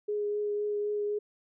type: tone with vibrato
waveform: sine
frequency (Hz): 415.3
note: G#4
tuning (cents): 0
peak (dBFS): -28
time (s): 0.08-1.19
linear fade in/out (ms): 10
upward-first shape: triangle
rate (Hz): 3.9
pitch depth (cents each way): 13
effects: none